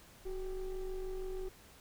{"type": "ring-modulated tone", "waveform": "triangle", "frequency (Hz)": 199.2, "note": "G3", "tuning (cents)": 28, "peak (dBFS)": -32, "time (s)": [0.25, 1.49], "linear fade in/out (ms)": 10, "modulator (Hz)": 176, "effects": ["pink hiss -59 dBFS RMS until 1.8 s"]}